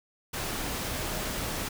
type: tone in noise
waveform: sine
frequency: 622.3 Hz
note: D#5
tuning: in tune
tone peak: -43 dBFS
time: 0.92-1.37 s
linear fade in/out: 10 ms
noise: pink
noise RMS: -33 dBFS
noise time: 0.33-1.69 s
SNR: -13 dB
effects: none